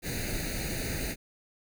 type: noise with comb filter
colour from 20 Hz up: pink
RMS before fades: -33 dBFS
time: 0.02-1.16 s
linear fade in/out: 50 ms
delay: 0.46 ms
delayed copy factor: +0.9
effects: none